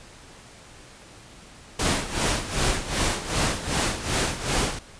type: noise with tremolo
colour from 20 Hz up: pink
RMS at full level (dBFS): -22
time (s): 1.79-4.79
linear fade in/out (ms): 5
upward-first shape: sine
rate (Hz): 2.6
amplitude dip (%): 75
effects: pink hiss -47 dBFS RMS until 4.99 s + resampled to 22050 Hz